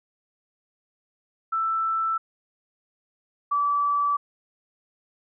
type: tone pair in turn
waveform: sine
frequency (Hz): 1326 / 1154.3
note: E6 / D6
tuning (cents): +10 / -30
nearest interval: major second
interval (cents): 240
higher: first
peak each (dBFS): -22 / -20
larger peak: second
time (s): 1.52-2.18 / 3.51-4.17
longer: neither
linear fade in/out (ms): 10
effects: none